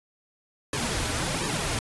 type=noise with flanger; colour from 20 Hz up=pink; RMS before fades=-28 dBFS; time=0.73-1.79 s; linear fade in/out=2 ms; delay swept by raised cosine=1.4 to 5.7 ms; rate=1.4 Hz; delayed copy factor=-0.75; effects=resampled to 24000 Hz